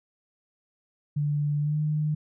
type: tone with pitch glide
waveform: sine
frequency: 146.83 to 151.92 Hz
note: D3 to D#3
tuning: 0 to -41 cents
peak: -23 dBFS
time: 1.16-2.15 s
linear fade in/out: 10 ms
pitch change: +59 cents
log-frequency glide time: 1.6-1.78 s
effects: none